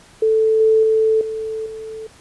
sine tone with level steps, 440 Hz, A4, in tune, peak -12 / -10 / -12 / -22 / -28 dBFS, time 0.22-2.07 s, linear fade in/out 5 ms, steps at 0.6 / 0.83 / 1.21 / 1.66 s, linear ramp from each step 2 ms, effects pink hiss -47 dBFS RMS until 2.2 s + resampled to 24000 Hz

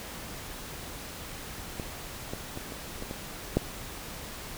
clicks, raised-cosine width 2 ms, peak -20 / -20 / -23 / -26 / -25 / -21 / -9 dBFS, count 7, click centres 1.798 / 2.335 / 2.574 / 2.722 / 3.024 / 3.111 / 3.57 s, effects pink hiss -41 dBFS RMS until 4.57 s

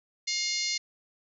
harmonic tone with a mistuned harmonic, 710 Hz, F5, 28 cents sharp, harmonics 3 / 4 / 5 / 6 / 7 / 8 / 9 / 10, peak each -34 / -41 / -40 / -32 / -35 / -37 / -37 / -43 dBFS, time 0.27-0.78 s, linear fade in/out 10 ms, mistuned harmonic 7, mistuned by -15 cents, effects none

